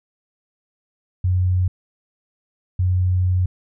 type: tone bursts at uneven times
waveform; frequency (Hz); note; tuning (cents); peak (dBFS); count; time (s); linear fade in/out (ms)
sine; 91.3; F#2; -23; -15; 2; 1.24-1.68 / 2.79-3.46; 5
effects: none